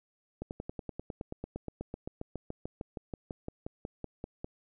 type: slowing click train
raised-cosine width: 2 ms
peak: -24 dBFS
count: 30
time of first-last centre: 0.42-4.444 s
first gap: 89 ms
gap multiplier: 1.03
effects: none